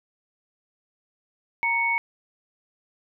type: tone pair together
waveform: sine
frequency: 932.1 / 2217 Hz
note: A#5 / C#7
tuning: 0 / 0 cents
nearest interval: octave + minor third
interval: 1500 cents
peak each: -26 / -22 dBFS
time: 1.63-1.98 s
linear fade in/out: 0 ms
effects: none